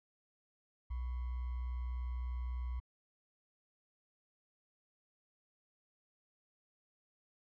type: tone with sample-and-hold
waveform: sine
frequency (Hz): 61.74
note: B1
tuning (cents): 0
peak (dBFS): -36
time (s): 0.9-2.8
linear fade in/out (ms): 10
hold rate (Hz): 1050
effects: low-pass 2000 Hz 12 dB/octave